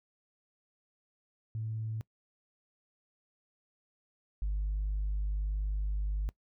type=tone pair in turn; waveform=sine; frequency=110.4 / 50.65 Hz; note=A2 / G#1; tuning=+6 / -43 cents; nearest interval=octave + minor second; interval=1349 cents; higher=first; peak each=-33 / -28 dBFS; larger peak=second; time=1.55-2.01 / 4.42-6.29 s; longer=second; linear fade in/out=0 ms; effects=noise-tail reverb RT60 0.1 s tail -23 dB re dry + tanh soft clip ceiling -27 dBFS